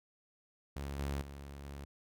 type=tone with level steps; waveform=sawtooth; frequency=70.1 Hz; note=C#2; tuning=20 cents sharp; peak=-35 / -31 / -42 / -40 dBFS; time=0.76-1.85 s; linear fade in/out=5 ms; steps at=0.99 / 1.21 / 1.64 s; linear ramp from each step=5 ms; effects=none